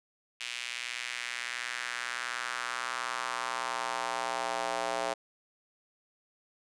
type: tone with high-pass filter sweep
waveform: square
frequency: 60.7 Hz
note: B1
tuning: 29 cents flat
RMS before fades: -35 dBFS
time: 0.4-5.14 s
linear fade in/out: 10 ms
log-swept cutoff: 2600 to 640 Hz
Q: 2.1
effects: resampled to 22050 Hz